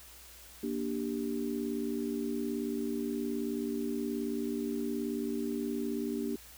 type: chord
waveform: sine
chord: G minor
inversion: first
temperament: just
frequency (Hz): 235.2 / 294 / 392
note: Bb3 / D4 / G4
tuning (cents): +16 / +2 / 0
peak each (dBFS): -35 / -36 / -37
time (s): 0.63-6.36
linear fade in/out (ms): 5
effects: added 60 Hz sine -58 dBFS peak until 6.57 s + white hiss -53 dBFS RMS until 6.57 s